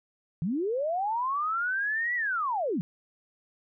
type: linear two-way sweep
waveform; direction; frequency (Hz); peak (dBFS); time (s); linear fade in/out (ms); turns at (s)
sine; up then down; 146.4 to 1975.5 to 146.4; -26; 0.42-2.81; 0; 2.15
effects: none